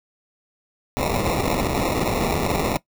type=noise with sample-and-hold; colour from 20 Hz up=white; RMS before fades=-22 dBFS; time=0.97-2.77 s; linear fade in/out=0 ms; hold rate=1575 Hz; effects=noise-tail reverb RT60 0.1 s tail -19 dB re dry